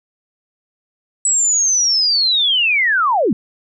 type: linear sweep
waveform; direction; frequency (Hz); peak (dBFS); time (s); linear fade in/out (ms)
sine; down; 7902 to 174.7; -12; 1.25-3.33; 2
effects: none